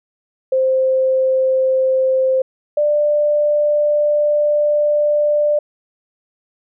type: tone pair in turn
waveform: sine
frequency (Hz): 523.3 / 592.7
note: C5 / D5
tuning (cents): 0 / +16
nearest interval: major second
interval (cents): 216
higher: second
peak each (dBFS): -12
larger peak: neither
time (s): 0.52-2.42 / 2.77-5.59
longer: second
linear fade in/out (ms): 5
effects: none